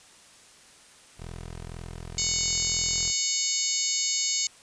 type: tone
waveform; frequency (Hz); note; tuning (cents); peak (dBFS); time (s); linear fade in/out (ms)
15% pulse; 42; E1; +33; -31; 1.17-3.13; 50
type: harmonic tone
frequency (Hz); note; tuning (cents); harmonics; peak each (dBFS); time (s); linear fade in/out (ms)
740; F#5; 0; 3 / 4 / 5 / 6 / 7 / 8 / 9 / 10; -37 / -38 / -37 / -31 / -34 / -38 / -28 / -32; 2.18-4.47; 2
effects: white hiss -53 dBFS RMS until 4.62 s + resampled to 22050 Hz